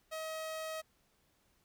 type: tone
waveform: sawtooth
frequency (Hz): 635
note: D#5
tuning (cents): +35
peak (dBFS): -35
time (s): 0.11-0.82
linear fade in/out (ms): 20
effects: pink hiss -73 dBFS RMS until 1.64 s